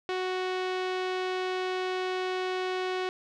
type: tone with low-pass filter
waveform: sawtooth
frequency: 370 Hz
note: F#4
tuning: in tune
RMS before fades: -31 dBFS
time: 0.09-3.09 s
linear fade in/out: 0 ms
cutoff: 3600 Hz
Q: 1.2
effects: none